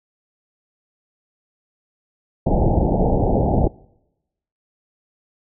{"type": "low-pass noise", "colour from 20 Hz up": "pink", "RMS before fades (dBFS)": -17, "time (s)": [2.46, 3.68], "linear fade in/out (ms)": 10, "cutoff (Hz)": 850, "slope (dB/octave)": 96, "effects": ["noise-tail reverb RT60 0.9 s tail -24 dB re dry"]}